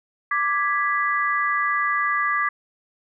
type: chord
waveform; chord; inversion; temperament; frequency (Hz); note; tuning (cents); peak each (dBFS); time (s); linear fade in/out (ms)
sine; G# diminished; second; equal; 1174.7 / 1661.2 / 1975.5; D6 / G#6 / B6; 0 / 0 / 0; -22 / -25 / -25; 0.31-2.49; 5
effects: none